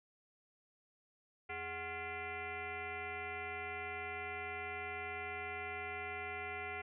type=tone with frequency modulation; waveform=sine; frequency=1396.9 Hz; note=F6; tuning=in tune; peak=-40 dBFS; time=1.49-6.82 s; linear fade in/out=10 ms; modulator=328 Hz; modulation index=3.4; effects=none